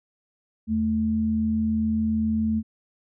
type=tone pair together; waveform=sine; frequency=82.41 / 220 Hz; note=E2 / A3; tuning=0 / 0 cents; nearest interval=octave + perfect fourth; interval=1700 cents; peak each=-30 / -21 dBFS; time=0.67-2.63 s; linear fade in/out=50 ms; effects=none